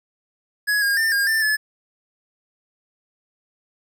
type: tone with pitch steps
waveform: square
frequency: 1678 / 1623 / 1796 / 1619 / 1782 / 1722 Hz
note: G#6 / G#6 / A6 / G#6 / A6 / A6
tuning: +17 / -40 / +35 / -45 / +22 / -38 cents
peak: -18 dBFS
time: 0.67-1.57 s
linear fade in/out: 20 ms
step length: 150 ms
effects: 10-bit